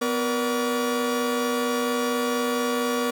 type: tone cluster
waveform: 45% pulse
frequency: 249.3 / 474.3 / 584 / 1139 Hz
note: B3 / A#4 / D5 / C#6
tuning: +16 / +30 / -10 / +47 cents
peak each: -27 / -26 / -34 / -30 dBFS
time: 0.01-3.11 s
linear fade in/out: 10 ms
effects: none